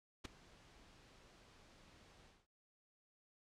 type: noise with ADSR envelope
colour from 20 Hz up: pink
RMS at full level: -44 dBFS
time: 0.24-2.47 s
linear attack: 13 ms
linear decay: 9 ms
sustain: -20 dB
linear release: 220 ms
effects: low-pass 6000 Hz 12 dB/octave